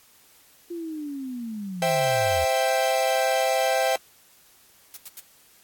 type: linear sweep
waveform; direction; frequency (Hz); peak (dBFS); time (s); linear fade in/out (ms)
sine; down; 349.2 to 74.2; -30; 0.7-2.45; 10
type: chord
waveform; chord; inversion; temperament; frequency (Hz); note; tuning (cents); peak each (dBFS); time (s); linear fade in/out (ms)
45% pulse; C major; none; equal; 523.3 / 659.3 / 784; C5 / E5 / G5; 0 / 0 / 0; -25; 1.82-3.96; 2
type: noise bursts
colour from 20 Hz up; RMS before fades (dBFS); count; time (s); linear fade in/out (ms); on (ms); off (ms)
blue; -38; 3; 4.94-5.196; 0; 26; 89
effects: white hiss -56 dBFS RMS until 5.63 s + AAC 64 kbps